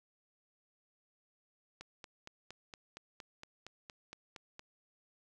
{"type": "click train", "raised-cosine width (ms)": 0.2, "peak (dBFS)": -30, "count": 13, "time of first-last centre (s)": [1.81, 4.594], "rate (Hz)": 4.31, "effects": []}